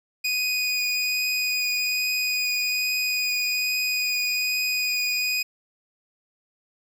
25% pulse tone with vibrato, 2481 Hz, D#7, 6 cents flat, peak -19 dBFS, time 0.24-5.43 s, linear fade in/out 10 ms, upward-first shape triangle, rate 1.2 Hz, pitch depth 10 cents each way, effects none

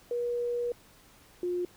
sine tone pair in turn, 480.6 / 355.5 Hz, B4 / F4, -47 / +31 cents, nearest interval perfect fourth, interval 522 cents, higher first, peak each -28 dBFS, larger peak neither, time 0.11-0.72 / 1.43-1.65 s, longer first, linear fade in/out 2 ms, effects pink hiss -58 dBFS RMS until 1.76 s

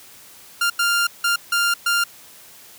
sawtooth tone bursts at uneven times, 1396.9 Hz, F6, in tune, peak -13 dBFS, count 5, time 0.61-0.7 / 0.79-1.07 / 1.24-1.36 / 1.52-1.74 / 1.86-2.04 s, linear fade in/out 5 ms, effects white hiss -45 dBFS RMS until 2.78 s + high-pass 60 Hz 12 dB/octave

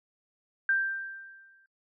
sine tone with exponential decay, 1576 Hz, G6, 9 cents sharp, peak -21 dBFS, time 0.69-1.66 s, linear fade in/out 2 ms, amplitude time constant 210 ms, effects noise-tail reverb RT60 0.2 s tail -24 dB re dry

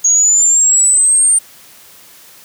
sine exponential sweep, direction up, 6610 to 8870 Hz, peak -7 dBFS, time 0.04-1.39 s, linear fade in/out 10 ms, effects white hiss -41 dBFS RMS until 2.44 s + high-pass 60 Hz 12 dB/octave

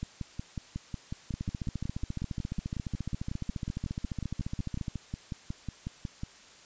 two click trains, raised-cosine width 5 ms, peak -22 / -21 dBFS, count 35 / 52, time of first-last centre 0.03-6.234 / 1.34-4.882 s, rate 5.48 / 14.4 Hz, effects white hiss -54 dBFS RMS until 6.65 s + resampled to 16000 Hz

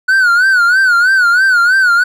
triangle tone with vibrato, 1475 Hz, F#6, 6 cents flat, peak -5 dBFS, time 0.08-2.04 s, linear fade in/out 10 ms, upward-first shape sine, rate 3.1 Hz, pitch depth 110 cents each way, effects none

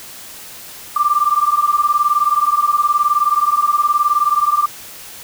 sine beating tone pair, 1174.7 / 1193.7 Hz, D6 / D6, 0 / +28 cents, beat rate 19 Hz, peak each -15 dBFS, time 0.96-4.66 s, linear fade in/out 5 ms, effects white hiss -35 dBFS RMS until 5.23 s

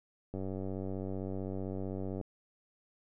click train, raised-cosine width 2 ms, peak -26 dBFS, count 180, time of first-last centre 0.34-2.212 s, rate 95.6 Hz, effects none

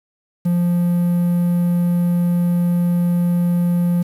triangle tone with quantisation, 174.61 Hz, F3, in tune, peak -12 dBFS, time 0.45-4.03 s, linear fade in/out 10 ms, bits 7, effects none

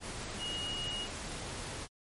sine tone in noise, 2880 Hz, F#7, 47 cents flat, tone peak -36 dBFS, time 0.38-1.08 s, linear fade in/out 50 ms, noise pink, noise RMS -41 dBFS, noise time 0-1.88 s, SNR +2 dB, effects MP3 48 kbps

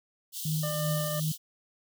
white high-pass noise, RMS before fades -37 dBFS, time 0.32-1.38 s, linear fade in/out 50 ms, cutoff 2900 Hz, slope 96 dB/octave
sine tone with tremolo, 155.56 Hz, D#3, in tune, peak -26 dBFS, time 0.45-1.32 s, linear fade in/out 5 ms, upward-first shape triangle, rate 2.7 Hz, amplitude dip 65%
harmonic tone, 599 Hz, D5, 34 cents sharp, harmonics 1 / 2 / 3 / 5, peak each -33 / -40 / -44 / -45 dBFS, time 0.63-1.2 s, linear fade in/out 5 ms
effects none

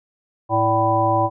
harmonic tone with a mistuned harmonic, 110 Hz, A2, in tune, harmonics 1 / 3 / 5 / 7 / 9, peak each -23 / -24 / -22 / -20 / -20 dBFS, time 0.49-1.3 s, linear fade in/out 50 ms, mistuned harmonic 5, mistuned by +86 cents, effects none

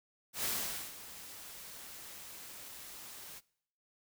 white noise with ADSR envelope, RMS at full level -34 dBFS, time 0.33-3.41 s, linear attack 110 ms, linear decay 480 ms, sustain -15 dB, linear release 36 ms, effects noise-tail reverb RT60 0.7 s tail -23 dB re dry

